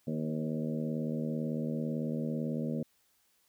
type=harmonic tone with a mistuned harmonic; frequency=78 Hz; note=D#2; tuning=5 cents sharp; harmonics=2 / 3 / 4 / 5 / 6 / 7 / 8; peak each=-36 / -34 / -43 / -45 / -43 / -43 / -49 dBFS; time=0.07-2.83 s; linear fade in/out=5 ms; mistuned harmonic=6; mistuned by=+25 cents; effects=white hiss -71 dBFS RMS until 3.48 s